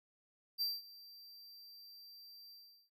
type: tone with ADSR envelope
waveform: square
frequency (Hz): 4699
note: D8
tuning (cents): 0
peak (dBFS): -33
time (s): 0.58-2.9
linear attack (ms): 35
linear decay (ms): 200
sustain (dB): -21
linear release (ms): 390
effects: none